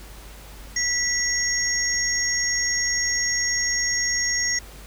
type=tone cluster; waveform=sine; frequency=1964 / 5580 / 6550 Hz; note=B6 / F8 / G#8; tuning=-10 / -2 / -25 cents; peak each=-25 dBFS; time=0.76-4.59 s; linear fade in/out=5 ms; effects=added 50 Hz sine -41 dBFS peak until 4.86 s + pink hiss -45 dBFS RMS until 4.86 s

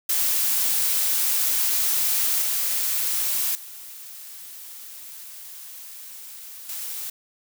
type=noise with level steps; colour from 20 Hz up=blue; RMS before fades=-22 / -24 / -40 / -32 dBFS; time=0.09-7.1 s; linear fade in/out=5 ms; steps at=2.42 / 3.55 / 6.69 s; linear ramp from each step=2 ms; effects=none

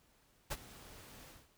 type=noise with ADSR envelope; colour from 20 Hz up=pink; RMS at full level=-37 dBFS; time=0.5-1.49 s; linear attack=18 ms; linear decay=40 ms; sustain=-18 dB; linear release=210 ms; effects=pink hiss -70 dBFS RMS until 1.57 s

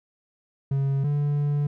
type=tone pair in turn; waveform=triangle; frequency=137.4 / 145.38 Hz; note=C#3 / D3; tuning=-15 / -17 cents; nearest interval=minor second; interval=98 cents; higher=second; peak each=-19 dBFS; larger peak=neither; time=0.71-1.04 / 1.04-1.67 s; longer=second; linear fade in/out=5 ms; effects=none

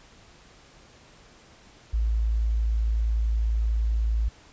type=tone; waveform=sine; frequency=55.4 Hz; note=A1; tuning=13 cents sharp; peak=-21 dBFS; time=1.93-4.29 s; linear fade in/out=10 ms; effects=pink hiss -53 dBFS RMS until 4.52 s + resampled to 16000 Hz

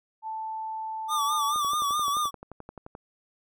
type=tone; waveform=sine; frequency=880 Hz; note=A5; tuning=in tune; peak=-31 dBFS; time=0.22-1.55 s; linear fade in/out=50 ms
type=tone with vibrato; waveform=square; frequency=1174.7 Hz; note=D6; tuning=in tune; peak=-25 dBFS; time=1.08-2.31 s; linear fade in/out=50 ms; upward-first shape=sine; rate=4.7 Hz; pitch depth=69 cents each way
type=click train; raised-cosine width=1 ms; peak=-27 dBFS; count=17; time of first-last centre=1.56-2.951 s; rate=11.5 Hz
effects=none

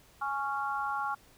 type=chord; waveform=sine; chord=Db major; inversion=second; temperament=just; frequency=831.5 / 1108.7 / 1385.9 Hz; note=Ab5 / Db6 / F6; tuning=+2 / 0 / -14 cents; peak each=-34 / -35 / -35 dBFS; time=0.21-1.15 s; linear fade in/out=10 ms; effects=pink hiss -60 dBFS RMS until 1.37 s

